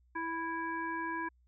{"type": "harmonic tone", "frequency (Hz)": 329.6, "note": "E4", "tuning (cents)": 0, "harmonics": [1, 3, 5, 7], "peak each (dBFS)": [-40, -37, -39, -49], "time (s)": [0.15, 1.29], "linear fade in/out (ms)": 10, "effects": ["added 61 Hz sine -64 dBFS peak until 1.47 s"]}